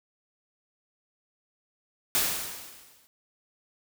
white noise with exponential decay, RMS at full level -23 dBFS, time 2.15-3.07 s, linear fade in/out 0 ms, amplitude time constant 200 ms, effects none

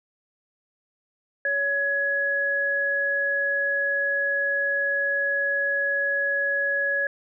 sine tone pair together, 561.5 / 1679 Hz, C#5 / G#6, +22 / +18 cents, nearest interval octave + perfect fifth, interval 1896 cents, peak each -29 / -22 dBFS, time 1.45-7.07 s, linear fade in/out 2 ms, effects none

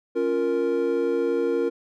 triangle chord, Bb minor, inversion first, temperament equal, 277.2 / 349.2 / 466.2 Hz, Db4 / F4 / Bb4, 0 / 0 / 0 cents, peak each -27 / -24 / -21 dBFS, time 0.15-1.7 s, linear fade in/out 20 ms, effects none

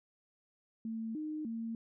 sine tone with pitch steps, 224.2 / 307.2 / 227.5 Hz, A3 / D#4 / A#3, +33 / -22 / -42 cents, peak -36 dBFS, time 0.85-1.75 s, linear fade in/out 2 ms, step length 300 ms, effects none

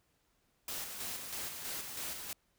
white noise with tremolo, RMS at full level -40 dBFS, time 0.68-2.33 s, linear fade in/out 2 ms, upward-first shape square, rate 3.1 Hz, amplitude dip 40%, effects pink hiss -75 dBFS RMS until 2.58 s

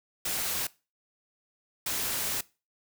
white noise bursts at uneven times, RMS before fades -31 dBFS, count 2, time 0.25-0.67 / 1.86-2.41 s, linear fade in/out 5 ms, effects noise-tail reverb RT60 0.3 s tail -21 dB re dry

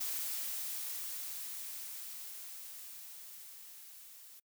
blue noise with level ramp, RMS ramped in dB -37 to -55 dBFS, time 0-4.4 s, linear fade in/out 10 ms, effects noise-tail reverb RT60 0.1 s tail -26 dB re dry

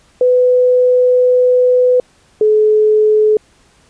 sine tone pair in turn, 499.9 / 428.4 Hz, B4 / A4, +21 / -46 cents, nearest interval minor third, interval 267 cents, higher first, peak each -7 dBFS, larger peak neither, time 0.21-2 / 2.41-3.37 s, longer first, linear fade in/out 2 ms, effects pink hiss -51 dBFS RMS until 3.89 s + resampled to 22050 Hz

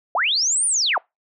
sine linear two-way sweep, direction up then down, 578 to 9570 to 578 Hz, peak -17 dBFS, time 0.15-0.98 s, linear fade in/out 2 ms, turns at 0.66 s, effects noise-tail reverb RT60 0.2 s tail -26 dB re dry

